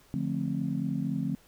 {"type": "chord", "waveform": "sine", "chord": "D minor seventh", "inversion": "none", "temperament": "just", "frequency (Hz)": [146.83, 176.2, 220.2, 264.3], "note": ["D3", "F3", "A3", "C4"], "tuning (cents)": [0, 16, 2, 18], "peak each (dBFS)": -33, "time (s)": [0.14, 1.35], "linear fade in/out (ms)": 0, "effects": ["tanh soft clip ceiling -17 dBFS", "pink hiss -60 dBFS RMS until 1.47 s"]}